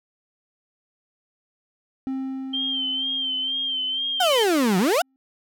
triangle tone with exponential decay, 265.2 Hz, C4, 23 cents sharp, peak -22 dBFS, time 2.07-5.16 s, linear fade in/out 0 ms, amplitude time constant 670 ms
sine tone with vibrato, 3136 Hz, G7, in tune, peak -23 dBFS, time 2.53-4.44 s, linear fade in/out 10 ms, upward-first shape sine, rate 2.1 Hz, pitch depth 58 cents each way
35% pulse exponential two-way sweep, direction down then up, 769 to 174.61 to 769 Hz, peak -16 dBFS, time 4.2-5.02 s, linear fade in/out 5 ms, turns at 4.78 s
effects none

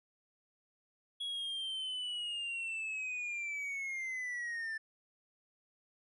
triangle linear sweep, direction down, 3347 to 1760 Hz, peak -35 dBFS, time 1.2-4.78 s, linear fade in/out 10 ms, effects resampled to 24000 Hz

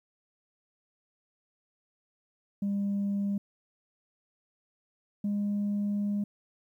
sine tone pair in turn, 200.5 / 204.4 Hz, G3 / G#3, +39 / -27 cents, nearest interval unison, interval 34 cents, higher second, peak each -25 dBFS, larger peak neither, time 2.62-3.38 / 5.24-6.24 s, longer second, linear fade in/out 5 ms, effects tanh soft clip ceiling -25 dBFS + 11-bit

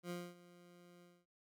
20% pulse tone with ADSR envelope, 175.6 Hz, F3, 10 cents sharp, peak -36 dBFS, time 0.03-1.26 s, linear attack 72 ms, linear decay 240 ms, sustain -19 dB, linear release 240 ms, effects none

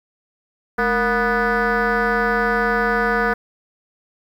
sine tone with frequency modulation, 974 Hz, B5, 24 cents flat, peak -14 dBFS, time 0.78-3.34 s, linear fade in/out 10 ms, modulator 254 Hz, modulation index 3, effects tanh soft clip ceiling -13 dBFS + 8-bit

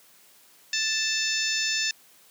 harmonic tone with a mistuned harmonic, 880 Hz, A5, in tune, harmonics 2 / 3 / 4 / 5 / 6 / 7 / 8, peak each -31 / -31 / -32 / -35 / -29 / -34 / -34 dBFS, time 0.73-1.91 s, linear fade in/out 2 ms, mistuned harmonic 4, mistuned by +43 cents, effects white hiss -56 dBFS RMS until 2.3 s + high-pass 150 Hz 12 dB/octave

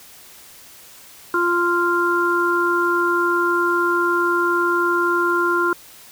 harmonic tone, 347.9 Hz, F4, 7 cents flat, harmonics 1 / 3 / 4, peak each -20 / -22 / -19 dBFS, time 1.34-5.73 s, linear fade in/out 2 ms, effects white hiss -44 dBFS RMS until 6.11 s

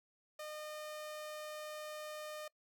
sawtooth tone, 609 Hz, D#5, 37 cents flat, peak -40 dBFS, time 0.39-2.48 s, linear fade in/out 5 ms, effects noise-tail reverb RT60 0.1 s tail -23 dB re dry

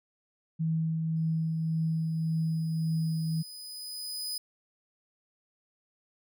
sine tone with tremolo, 161.2 Hz, E3, 38 cents flat, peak -25 dBFS, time 0.59-3.43 s, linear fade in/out 20 ms, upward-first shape triangle, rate 1.8 Hz, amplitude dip 30%
sawtooth tone with exponential growth, 4991 Hz, D#8, 5 cents sharp, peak -29 dBFS, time 1.16-4.38 s, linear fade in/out 5 ms, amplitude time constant 700 ms
effects none

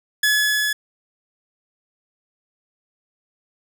sawtooth tone with level ramp, 1704 Hz, G#6, 44 cents sharp, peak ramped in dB -11 to -16 dBFS, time 0.23-0.73 s, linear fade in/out 5 ms, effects none

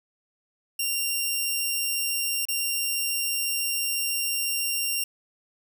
10% pulse tone with dropouts, 2774 Hz, F7, 12 cents flat, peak -16 dBFS, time 0.79-5.04 s, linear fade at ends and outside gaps 5 ms, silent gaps 2.454-2.485 s, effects none

